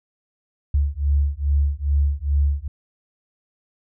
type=beating tone pair; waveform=sine; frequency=70.3 / 72.7 Hz; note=C#2 / D2; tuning=+25 / -17 cents; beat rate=2.4 Hz; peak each=-20 dBFS; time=0.74-2.68 s; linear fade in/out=5 ms; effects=none